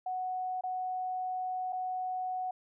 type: tone with dropouts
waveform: sine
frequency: 740 Hz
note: F#5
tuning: in tune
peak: -32 dBFS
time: 0.06-2.51 s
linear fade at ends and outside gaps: 5 ms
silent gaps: 0.61-0.636 / 1.725-1.729 s
effects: none